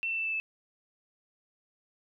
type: tone with pitch steps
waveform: sine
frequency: 2691 / 2674 / 2657 / 2640 / 2623 Hz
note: E7 / E7 / E7 / E7 / E7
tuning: +35 / +24 / +13 / +2 / -9 cents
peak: -29 dBFS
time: 0.03-0.4 s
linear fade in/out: 0 ms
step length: 74 ms
effects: none